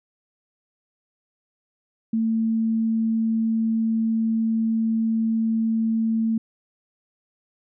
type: tone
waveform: sine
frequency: 224.2 Hz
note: A3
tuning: 33 cents sharp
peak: -19 dBFS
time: 2.13-6.38 s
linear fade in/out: 5 ms
effects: none